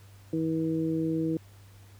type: harmonic tone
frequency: 161 Hz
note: E3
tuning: 41 cents flat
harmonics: 1 / 2 / 3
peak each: -32 / -27 / -35 dBFS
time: 0.33-1.37 s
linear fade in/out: 2 ms
effects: added 99 Hz sine -50 dBFS peak until 1.99 s + pink hiss -59 dBFS RMS until 1.99 s